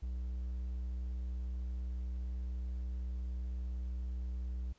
triangle tone, 61.74 Hz, B1, in tune, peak -34 dBFS, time 0.02-4.73 s, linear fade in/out 10 ms, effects pink hiss -70 dBFS RMS until 4.78 s + resampled to 16000 Hz

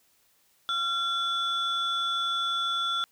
sine tone pair together, 1370 / 3452 Hz, F6 / A7, -34 / -34 cents, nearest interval octave + major third, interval 1600 cents, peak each -27 dBFS, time 0.69-3.04 s, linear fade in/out 0 ms, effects tanh soft clip ceiling -21 dBFS + white hiss -66 dBFS RMS until 3.11 s

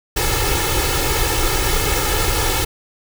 pink noise with comb filter, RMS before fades -18 dBFS, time 0.16-2.65 s, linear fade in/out 10 ms, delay 2.3 ms, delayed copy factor +1, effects none

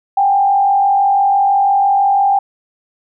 sine tone with frequency modulation, 794 Hz, G5, 22 cents sharp, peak -9 dBFS, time 0.17-2.39 s, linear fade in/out 5 ms, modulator 46 Hz, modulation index 0.6, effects none

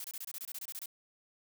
blue noise bursts, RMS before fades -42 dBFS, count 13, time 0-0.859 s, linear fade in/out 2 ms, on 43 ms, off 25 ms, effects none

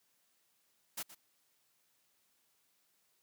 white noise with echo, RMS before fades -40 dBFS, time 0.97-1.03 s, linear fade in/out 10 ms, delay 120 ms, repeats 1, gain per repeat -14 dB, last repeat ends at 1.15 s, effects white hiss -75 dBFS RMS until 3.22 s + high-pass 100 Hz 12 dB/octave

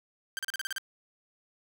sawtooth tone bursts, 1568 Hz, G6, in tune, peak -28 dBFS, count 8, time 0.37-0.782 s, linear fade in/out 0 ms, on 20 ms, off 36 ms, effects 10-bit

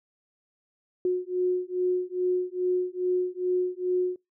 sine beating tone pair, 362.2 / 364.6 Hz, F#4 / F#4, -37 / -25 cents, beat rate 2.4 Hz, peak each -27 dBFS, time 1.05-4.16 s, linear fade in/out 2 ms, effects noise-tail reverb RT60 0.2 s tail -25 dB re dry

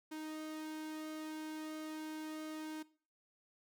sawtooth tone with flanger, 311.1 Hz, D#4, in tune, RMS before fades -45 dBFS, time 0.11-2.83 s, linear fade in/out 10 ms, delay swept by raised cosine 1.5 to 2.08 ms, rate 1.5 Hz, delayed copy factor -0.5, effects noise-tail reverb RT60 0.4 s tail -19 dB re dry

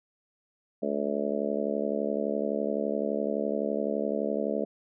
harmonic tone, 71.8 Hz, D2, 39 cents flat, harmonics 3 / 4 / 5 / 6 / 7 / 8 / 9, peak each -33 / -35 / -39 / -33 / -35 / -33 / -35 dBFS, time 0.82-4.65 s, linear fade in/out 10 ms, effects none

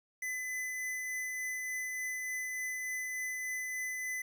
square tone with tremolo, 2013 Hz, B6, 33 cents sharp, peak -35 dBFS, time 0.22-4.22 s, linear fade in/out 5 ms, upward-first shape triangle, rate 3.4 Hz, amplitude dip 25%, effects 11-bit

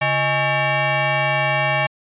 sine tone with frequency modulation, 830.6 Hz, G#5, in tune, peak -16 dBFS, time 0.01-1.87 s, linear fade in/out 10 ms, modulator 485 Hz, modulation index 4, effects resampled to 8000 Hz

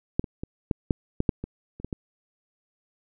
clicks, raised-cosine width 3 ms, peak -8 / -21 / -19 / -10 / -8 / -10 / -7 / -19 / -28 / -18 / -17 dBFS, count 11, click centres 0.195 / 0.242 / 0.435 / 0.712 / 0.908 / 1.204 / 1.292 / 1.44 / 1.8 / 1.846 / 1.928 s, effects none

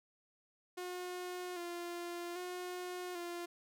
sawtooth tone with vibrato, 353.7 Hz, F4, 22 cents sharp, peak -37 dBFS, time 0.77-3.46 s, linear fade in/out 10 ms, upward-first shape square, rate 0.63 Hz, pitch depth 33 cents each way, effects none

